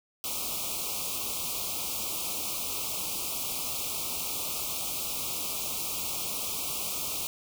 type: band-stop noise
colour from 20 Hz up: white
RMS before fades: -33 dBFS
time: 0.24-7.27 s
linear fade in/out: 0 ms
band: 1300 to 2300 Hz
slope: 96 dB/octave
effects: none